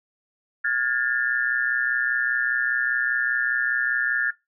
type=tone cluster; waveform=sine; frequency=1428 / 1649 / 1774 Hz; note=F6 / G#6 / A6; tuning=+38 / -13 / +14 cents; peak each=-25 dBFS; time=0.64-4.31 s; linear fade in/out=10 ms; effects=noise-tail reverb RT60 0.2 s tail -20 dB re dry